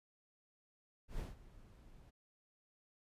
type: noise with ADSR envelope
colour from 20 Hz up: brown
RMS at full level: -41 dBFS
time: 1.08-2.11 s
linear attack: 110 ms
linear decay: 160 ms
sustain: -18 dB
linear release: 17 ms
effects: resampled to 32000 Hz